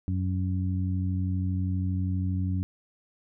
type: harmonic tone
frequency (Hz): 92.5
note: F#2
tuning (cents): 0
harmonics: 1 / 2 / 3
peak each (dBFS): -26 / -32 / -36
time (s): 0.08-2.63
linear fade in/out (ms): 0
effects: none

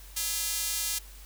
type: tone with high-pass filter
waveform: square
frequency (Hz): 185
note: F#3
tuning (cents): 0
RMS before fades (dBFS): -31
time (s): 0.16-0.99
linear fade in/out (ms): 10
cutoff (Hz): 5500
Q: 0.56
effects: added 48 Hz sine -46 dBFS peak until 1.25 s + white hiss -52 dBFS RMS until 1.25 s

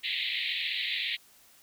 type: band-pass noise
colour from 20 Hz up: white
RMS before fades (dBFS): -32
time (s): 0.03-1.17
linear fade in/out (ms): 20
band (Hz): 1900 to 4100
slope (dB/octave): 96
effects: white hiss -59 dBFS RMS until 1.62 s

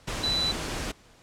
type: tone in noise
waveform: sine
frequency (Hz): 3978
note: B7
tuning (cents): +12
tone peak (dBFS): -24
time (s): 0.23-0.52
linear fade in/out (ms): 10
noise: pink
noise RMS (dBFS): -32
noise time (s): 0.07-0.92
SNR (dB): +5
effects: pink hiss -56 dBFS RMS until 1.22 s + low-pass 8000 Hz 12 dB/octave

